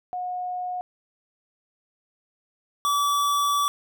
sine / square tone pair in turn, 725 / 1150.9 Hz, F#5 / D6, -35 / -35 cents, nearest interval minor sixth, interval 800 cents, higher second, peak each -27 / -21 dBFS, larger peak second, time 0.13-0.81 / 2.85-3.68 s, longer second, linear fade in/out 0 ms, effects none

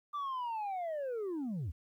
sine linear sweep, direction down, 1188 to 66 Hz, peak -32 dBFS, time 0.13-1.72 s, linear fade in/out 20 ms, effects tanh soft clip ceiling -34 dBFS + 12-bit

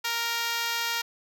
5% pulse tone with high-pass filter, 466.2 Hz, A#4, in tune, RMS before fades -29 dBFS, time 0.04-1.02 s, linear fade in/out 10 ms, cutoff 940 Hz, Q 1.2, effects none

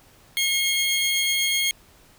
sawtooth tone pair together, 2164 / 3242 Hz, C#7 / G#7, -42 / -42 cents, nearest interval perfect fifth, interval 700 cents, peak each -20 dBFS, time 0.37-1.71 s, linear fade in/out 0 ms, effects pink hiss -54 dBFS RMS until 2.18 s

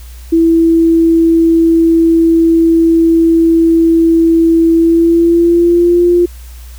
sine tone with pitch glide, 330 to 349.6 Hz, E4 to F4, +2 to +2 cents, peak -5 dBFS, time 0.32-6.26 s, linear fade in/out 10 ms, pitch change +100 cents, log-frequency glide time 4.74-6.05 s, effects added 60 Hz sine -28 dBFS peak until 6.78 s + white hiss -41 dBFS RMS until 6.78 s

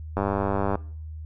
click train, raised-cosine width 1 ms, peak -11 dBFS, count 59, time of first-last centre 0.17-0.755 s, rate 99.2 Hz, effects noise-tail reverb RT60 0.5 s tail -21 dB re dry + added 78 Hz sine -34 dBFS peak until 1.25 s

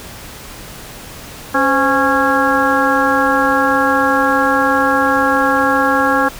harmonic tone with a mistuned harmonic, 275 Hz, C#4, 14 cents flat, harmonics 1 / 2 / 3 / 4 / 5 / 6, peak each -18 / -18 / -18 / -18 / -18 / -18 dBFS, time 1.54-6.29 s, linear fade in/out 10 ms, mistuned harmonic 2, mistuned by -100 cents, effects pink hiss -33 dBFS RMS until 6.39 s

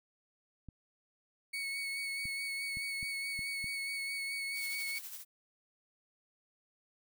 clicks, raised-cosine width 5 ms, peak -35 dBFS, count 6, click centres 0.687 / 2.255 / 2.771 / 3.029 / 3.392 / 3.643 s
35% pulse tone with vibrato, 2217 Hz, C#7, in tune, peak -34 dBFS, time 1.53-4.99 s, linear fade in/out 10 ms, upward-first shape sine, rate 4.7 Hz, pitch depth 19 cents each way
blue noise with tremolo, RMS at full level -43 dBFS, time 4.54-5.25 s, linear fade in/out 50 ms, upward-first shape triangle, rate 12 Hz, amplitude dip 60%
effects none

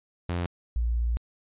sawtooth / sine tone pair in turn, 87.31 / 58.27 Hz, F2 / A#1, 0 / 0 cents, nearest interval perfect fifth, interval 700 cents, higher first, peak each -23 dBFS, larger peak neither, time 0.29-0.46 / 0.76-1.17 s, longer second, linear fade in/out 0 ms, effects resampled to 8000 Hz

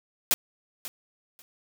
white noise with echo, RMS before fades -22 dBFS, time 0.31-0.34 s, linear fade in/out 0 ms, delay 540 ms, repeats 2, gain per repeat -15 dB, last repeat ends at 1.42 s, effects none

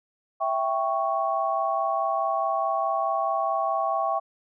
sine chord, C# diminished, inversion first, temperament equal, 659.3 / 784 / 1108.7 Hz, E5 / G5 / C#6, 0 / 0 / 0 cents, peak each -27 dBFS, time 0.4-4.2 s, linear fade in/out 20 ms, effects none

